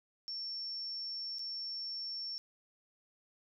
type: tone with dropouts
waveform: sine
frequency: 5440 Hz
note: F8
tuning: 46 cents flat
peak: -38 dBFS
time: 0.28-2.38 s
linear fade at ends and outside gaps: 0 ms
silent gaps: 1.385-1.393 s
effects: none